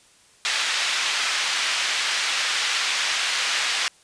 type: band-pass noise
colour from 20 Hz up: pink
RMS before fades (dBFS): -24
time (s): 0.45-3.88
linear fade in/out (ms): 0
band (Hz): 1800 to 5100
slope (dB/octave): 12
effects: white hiss -55 dBFS RMS until 4.03 s + resampled to 22050 Hz